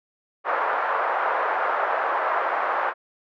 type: band-pass noise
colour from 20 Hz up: white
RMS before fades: -24 dBFS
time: 0.44-2.94 s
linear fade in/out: 50 ms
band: 540 to 1400 Hz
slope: 24 dB/octave
effects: none